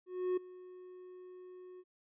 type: tone with ADSR envelope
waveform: triangle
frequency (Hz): 365.3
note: F#4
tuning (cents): -22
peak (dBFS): -27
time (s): 0.06-1.84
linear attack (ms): 310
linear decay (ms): 8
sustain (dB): -20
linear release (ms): 45
effects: resampled to 8000 Hz